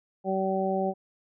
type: harmonic tone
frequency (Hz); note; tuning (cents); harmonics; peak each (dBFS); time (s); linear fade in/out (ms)
191.1; G3; -44; 1 / 2 / 3 / 4; -30 / -30 / -30 / -30; 0.24-0.94; 50
effects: none